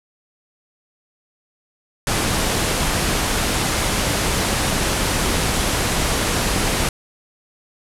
pink low-pass noise, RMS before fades -20 dBFS, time 2.07-6.89 s, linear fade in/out 2 ms, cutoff 12000 Hz, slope 48 dB/octave, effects none

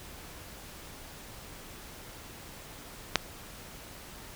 click, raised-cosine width 0.2 ms, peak -4 dBFS, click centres 3.157 s, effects pink hiss -47 dBFS RMS until 4.35 s

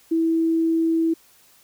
sine tone, 327.2 Hz, E4, 13 cents flat, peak -17 dBFS, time 0.11-1.14 s, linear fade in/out 10 ms, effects white hiss -55 dBFS RMS until 1.63 s

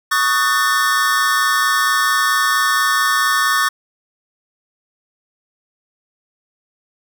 square chord, D# half-diminished seventh, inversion third, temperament just, 1120.1 / 1244.5 / 1493.4 / 1792.1 Hz, C#6 / D#6 / F#6 / A6, +18 / 0 / +16 / +31 cents, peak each -19 / -21 / -23 / -19 dBFS, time 0.11-3.69 s, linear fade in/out 10 ms, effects none

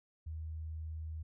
sine tone, 79.2 Hz, D#2, 31 cents sharp, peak -39 dBFS, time 0.26-1.23 s, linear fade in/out 10 ms, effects none

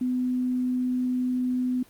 sine tone, 251.7 Hz, B3, 33 cents sharp, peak -23 dBFS, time 0.01-1.83 s, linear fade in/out 5 ms, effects pink hiss -55 dBFS RMS until 1.89 s + Opus 24 kbps

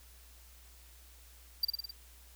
square tone with echo, 4700 Hz, D8, 1 cent sharp, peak -26 dBFS, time 1.63-1.65 s, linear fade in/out 5 ms, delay 52 ms, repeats 5, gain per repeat -3 dB, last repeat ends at 1.91 s, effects added 60 Hz sine -56 dBFS peak until 2.35 s + white hiss -60 dBFS RMS until 2.35 s

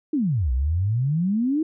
sine exponential two-way sweep, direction down then up, 327.2 to 59.7 to 327.2 Hz, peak -19 dBFS, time 0.13-1.63 s, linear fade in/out 5 ms, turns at 0.52 s, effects none

